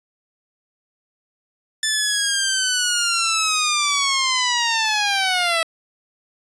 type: linear sweep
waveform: 10% pulse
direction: down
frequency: 1760 to 650 Hz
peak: -9 dBFS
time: 1.83-5.63 s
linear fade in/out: 2 ms
effects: resampled to 22050 Hz